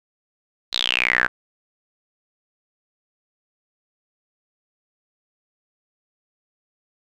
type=tone with band-pass filter sweep; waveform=sawtooth; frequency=61.74 Hz; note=B1; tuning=in tune; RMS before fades=-21 dBFS; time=0.72-1.28 s; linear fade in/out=20 ms; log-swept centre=4100 to 1500 Hz; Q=9.1; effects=none